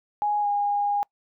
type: tone with pitch glide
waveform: sine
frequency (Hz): 831 to 816.7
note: G#5 to G#5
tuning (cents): +1 to -29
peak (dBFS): -21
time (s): 0.22-1.03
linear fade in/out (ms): 0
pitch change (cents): -30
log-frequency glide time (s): 0.41-0.47
effects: noise-tail reverb RT60 0.1 s tail -26 dB re dry